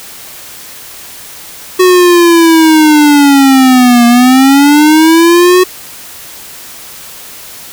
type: linear two-way sweep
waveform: square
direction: down then up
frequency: 370 to 235.9 to 370 Hz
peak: -3 dBFS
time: 1.79-5.64 s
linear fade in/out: 10 ms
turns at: 4.06 s
effects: white hiss -29 dBFS RMS until 7.72 s